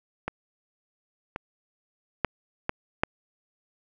clicks, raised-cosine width 0.5 ms, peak -14 / -17 / -7 / -10 / -6 dBFS, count 5, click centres 0.28 / 1.361 / 2.247 / 2.694 / 3.035 s, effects none

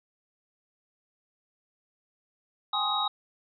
sine tone cluster, 785 / 832 / 1052 / 1251 / 3803 Hz, G5 / G#5 / C6 / D#6 / A#7, +2 / +3 / +9 / +9 / +34 cents, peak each -36 / -31 / -36 / -31 / -29 dBFS, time 2.73-3.08 s, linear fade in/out 5 ms, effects none

